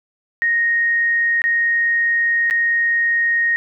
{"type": "tone with dropouts", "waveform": "sine", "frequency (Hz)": 1864.7, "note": "A#6", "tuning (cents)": 0, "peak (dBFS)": -14, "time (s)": [0.42, 3.56], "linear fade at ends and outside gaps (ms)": 0, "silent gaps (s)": [[1.418, 1.44], [2.5, 2.509]], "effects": []}